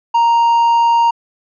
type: tone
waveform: triangle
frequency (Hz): 932.3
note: A#5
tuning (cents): 0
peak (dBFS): -7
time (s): 0.14-1.11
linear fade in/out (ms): 10
effects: resampled to 16000 Hz